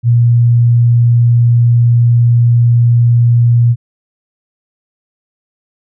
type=tone; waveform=sine; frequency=118.9 Hz; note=A#2; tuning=35 cents sharp; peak=-5 dBFS; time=0.03-3.76 s; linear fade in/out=50 ms; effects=none